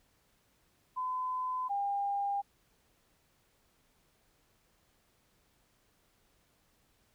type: tone pair in turn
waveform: sine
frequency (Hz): 1016 / 802.7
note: B5 / G5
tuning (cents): +49 / +41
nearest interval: major third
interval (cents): 408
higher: first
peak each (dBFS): -32 / -30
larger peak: second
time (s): 0.96-1.69 / 1.69-2.42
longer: neither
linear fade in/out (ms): 20
effects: pink hiss -71 dBFS RMS until 7.14 s